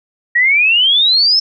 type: exponential sweep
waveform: sine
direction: up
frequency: 1880 to 5360 Hz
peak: -8 dBFS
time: 0.35-1.4 s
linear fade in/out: 10 ms
effects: none